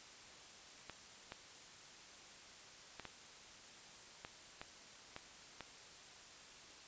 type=clicks; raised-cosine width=0.3 ms; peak=-30 dBFS; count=8; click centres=0.897 / 1.321 / 2.997 / 3.053 / 4.249 / 4.615 / 5.164 / 5.607 s; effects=white hiss -57 dBFS RMS until 6.87 s + resampled to 16000 Hz